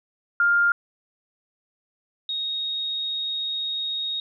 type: tone pair in turn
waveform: sine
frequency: 1403 / 3746 Hz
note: F6 / A#7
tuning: +8 / +8 cents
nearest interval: octave + perfect fourth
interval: 1700 cents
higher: second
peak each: -16 / -25 dBFS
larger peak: first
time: 0.4-0.72 / 2.29-4.2 s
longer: second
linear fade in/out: 2 ms
effects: none